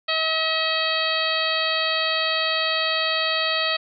harmonic tone, 640 Hz, D#5, 49 cents sharp, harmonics 1 / 2 / 3 / 4 / 5 / 6 / 7, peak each -28 / -28 / -28 / -28 / -28 / -28 / -28 dBFS, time 0.08-3.77 s, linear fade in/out 10 ms, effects none

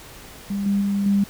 sine tone with level steps, 200 Hz, G3, 35 cents sharp, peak -22 / -17 / -19 / -15 dBFS, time 0.5-1.24 s, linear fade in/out 5 ms, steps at 0.66 / 0.81 / 1.06 s, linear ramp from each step 2 ms, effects pink hiss -42 dBFS RMS until 1.29 s

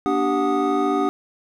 triangle tone cluster, 238.2 / 291.6 / 388.2 / 734 / 1243 Hz, A#3 / D4 / G4 / F#5 / D#6, +38 / -12 / -17 / -14 / -2 cents, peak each -28 / -20 / -21 / -23 / -24 dBFS, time 0.06-1.09 s, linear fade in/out 0 ms, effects none

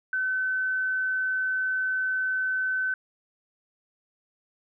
sine tone, 1521 Hz, F#6, 47 cents sharp, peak -24 dBFS, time 0.13-2.94 s, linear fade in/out 2 ms, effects none

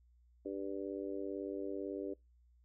harmonic tone, 98 Hz, G2, in tune, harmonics 3 / 4 / 5 / 6, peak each -42 / -42 / -45 / -48 dBFS, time 0.45-2.14 s, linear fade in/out 10 ms, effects noise-tail reverb RT60 0.2 s tail -24 dB re dry + added 60 Hz sine -64 dBFS peak until 2.64 s

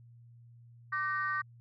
sine chord, G minor, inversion second, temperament equal with one note detuned, 1174.7 / 1527.8 / 1864.7 Hz, D6 / G6 / Bb6, 0 / -45 / 0 cents, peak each -33 / -35 / -35 dBFS, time 0.92-1.42 s, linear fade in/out 10 ms, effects tanh soft clip ceiling -22 dBFS + added 118 Hz sine -53 dBFS peak until 1.6 s

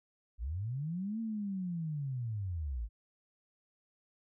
sine linear two-way sweep, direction up then down, 49.5 to 228.9 to 49.5 Hz, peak -34 dBFS, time 0.38-2.89 s, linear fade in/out 50 ms, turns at 1.2 s, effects none

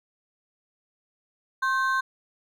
triangle ring-modulated tone, 1306 Hz, E6, 17 cents flat, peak -17 dBFS, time 1.62-2.01 s, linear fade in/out 10 ms, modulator 241 Hz, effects none

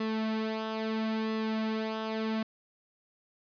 sawtooth tone with flanger, 220 Hz, A3, in tune, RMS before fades -32 dBFS, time 0-2.43 s, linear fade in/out 5 ms, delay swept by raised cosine 1.3 to 4.1 ms, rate 0.75 Hz, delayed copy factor -0.6, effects resampled to 11025 Hz

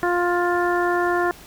harmonic tone, 351.7 Hz, F4, 12 cents sharp, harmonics 1 / 2 / 3 / 4 / 5, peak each -21 / -24 / -26 / -27 / -28 dBFS, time 0.03-1.31 s, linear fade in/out 0 ms, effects pink hiss -44 dBFS RMS until 1.46 s

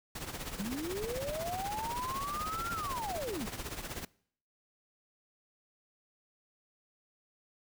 pink noise with tremolo, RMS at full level -38 dBFS, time 0.15-4.05 s, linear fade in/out 5 ms, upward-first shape triangle, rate 16 Hz, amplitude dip 75%
sine linear two-way sweep, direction up then down, 181.5 to 1400 to 181.5 Hz, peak -35 dBFS, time 0.59-3.46 s, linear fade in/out 10 ms, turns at 2.71 s
effects noise-tail reverb RT60 0.6 s tail -23 dB re dry

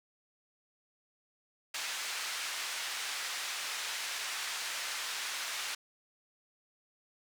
pink band-pass noise, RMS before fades -38 dBFS, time 1.74-5.75 s, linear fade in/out 5 ms, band 1500 to 7900 Hz, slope 12 dB/octave, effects none

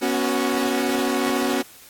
sawtooth chord, B suspended second, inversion none, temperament equal with one note detuned, 243.3 / 277.2 / 370 Hz, B3 / C#4 / F#4, -26 / 0 / 0 cents, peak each -21 / -20 / -21 dBFS, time 0.01-1.63 s, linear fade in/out 20 ms, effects white hiss -47 dBFS RMS until 1.89 s + AAC 64 kbps

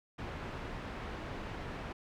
pink low-pass noise, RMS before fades -42 dBFS, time 0.18-1.93 s, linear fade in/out 10 ms, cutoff 2300 Hz, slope 12 dB/octave, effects none

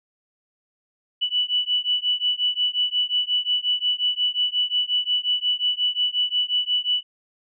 sine beating tone pair, 2960 / 2965.6 Hz, F#7 / F#7, 0 / +3 cents, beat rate 5.6 Hz, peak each -23 dBFS, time 1.21-7.03 s, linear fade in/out 20 ms, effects none

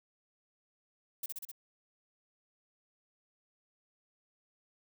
violet noise with echo, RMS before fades -37 dBFS, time 1.23-1.26 s, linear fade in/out 5 ms, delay 64 ms, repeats 4, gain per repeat -2 dB, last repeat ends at 1.516 s, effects none

